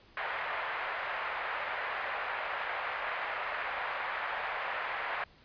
white band-pass noise, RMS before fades -36 dBFS, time 0.17-5.24 s, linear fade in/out 2 ms, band 570 to 2100 Hz, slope 24 dB/octave, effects pink hiss -60 dBFS RMS until 5.44 s + resampled to 11025 Hz

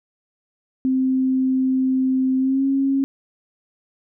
sine tone with pitch glide, 260.9 to 272.1 Hz, C4 to C#4, -5 to -32 cents, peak -16 dBFS, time 0.85-3.04 s, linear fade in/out 0 ms, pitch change +73 cents, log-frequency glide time 2.38-2.66 s, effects none

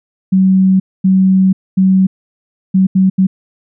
sine tone bursts at uneven times, 189.2 Hz, F#3, 39 cents sharp, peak -6 dBFS, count 6, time 0.32-0.8 / 1.04-1.53 / 1.77-2.07 / 2.74-2.87 / 2.95-3.1 / 3.18-3.27 s, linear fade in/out 10 ms, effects none

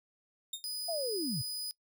sawtooth tone with exponential decay, 3673 Hz, A#7, 26 cents flat, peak -30 dBFS, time 0.53-0.65 s, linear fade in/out 5 ms, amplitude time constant 26 ms
sawtooth tone, 4978 Hz, D#8, in tune, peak -33 dBFS, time 0.64-1.71 s, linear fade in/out 0 ms
sine linear sweep, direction down, 699 to 104.6 Hz, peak -33 dBFS, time 0.88-1.42 s, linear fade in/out 10 ms
effects noise-tail reverb RT60 0.1 s tail -23 dB re dry

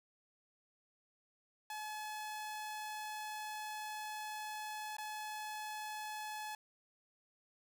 sawtooth tone with dropouts, 854 Hz, G#5, 48 cents sharp, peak -38 dBFS, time 1.7-6.55 s, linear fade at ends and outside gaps 2 ms, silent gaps 4.968-4.983 s, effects none

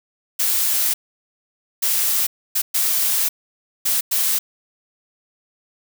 blue noise bursts at uneven times, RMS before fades -19 dBFS, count 6, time 0.39-0.94 / 1.82-2.27 / 2.55-2.62 / 2.74-3.29 / 3.85-4.01 / 4.11-4.39 s, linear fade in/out 10 ms, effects none

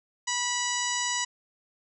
harmonic tone, 978 Hz, B5, 17 cents flat, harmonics 1 / 2 / 3 / 4 / 5 / 6 / 7 / 8, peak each -33 / -33 / -35 / -37 / -38 / -35 / -34 / -36 dBFS, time 0.27-1.25 s, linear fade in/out 10 ms, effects none

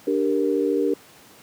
sine chord, G minor, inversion second, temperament equal, 293.7 / 392 / 466.2 Hz, D4 / G4 / Bb4, 0 / 0 / 0 cents, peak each -23 dBFS, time 0.07-0.94 s, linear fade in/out 5 ms, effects pink hiss -49 dBFS RMS until 1.42 s + high-pass 150 Hz 12 dB/octave

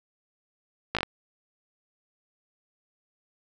slowing click train, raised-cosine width 0.3 ms, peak -10 dBFS, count 5, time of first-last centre 0.95-1.031 s, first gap 17 ms, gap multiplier 1.12, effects 8-bit

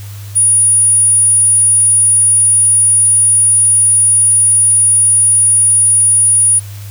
sine tone, 9680 Hz, D#9, 49 cents flat, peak -6 dBFS, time 0.35-6.6 s, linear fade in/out 20 ms, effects added 101 Hz sine -25 dBFS peak until 6.9 s + white hiss -37 dBFS RMS until 6.9 s

